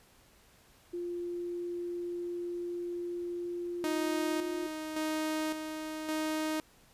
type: tone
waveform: sine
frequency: 349.2 Hz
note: F4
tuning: in tune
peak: -34 dBFS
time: 0.93-4.67 s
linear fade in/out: 10 ms
type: tone with tremolo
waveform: sawtooth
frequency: 311.6 Hz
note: D#4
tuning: 3 cents sharp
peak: -27 dBFS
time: 3.84-6.6 s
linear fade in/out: 0 ms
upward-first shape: square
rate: 0.89 Hz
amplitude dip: 50%
effects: pink hiss -62 dBFS RMS until 6.93 s + resampled to 32000 Hz